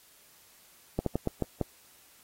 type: slowing click train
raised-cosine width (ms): 2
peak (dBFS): -14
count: 6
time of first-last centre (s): 0.99-1.613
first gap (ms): 73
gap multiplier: 1.27
effects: white hiss -59 dBFS RMS until 2.23 s + AAC 48 kbps